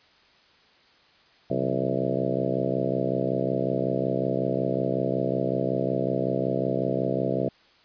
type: harmonic tone with a mistuned harmonic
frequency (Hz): 65.41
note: C2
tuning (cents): 0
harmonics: 2 / 3 / 4 / 5 / 6 / 7 / 8 / 9 / 10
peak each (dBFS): -32 / -32 / -32 / -32 / -32 / -32 / -32 / -32 / -32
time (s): 1.5-7.49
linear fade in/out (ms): 5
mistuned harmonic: 3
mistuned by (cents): -95
effects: white hiss -58 dBFS RMS until 7.84 s + resampled to 11025 Hz